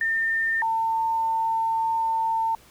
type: tone pair in turn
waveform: sine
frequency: 1808 / 900.6 Hz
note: A6 / A5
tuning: +47 / +40 cents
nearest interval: octave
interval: 1207 cents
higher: first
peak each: -21 dBFS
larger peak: neither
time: 0.01-0.62 / 0.62-2.55 s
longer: second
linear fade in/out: 2 ms
effects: pink hiss -53 dBFS RMS until 2.7 s